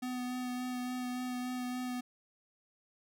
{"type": "tone with vibrato", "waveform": "square", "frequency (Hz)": 250, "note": "B3", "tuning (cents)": 21, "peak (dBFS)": -36, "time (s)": [0.02, 2.01], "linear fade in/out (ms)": 10, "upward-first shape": "sine", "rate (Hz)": 3.5, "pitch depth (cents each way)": 14, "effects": []}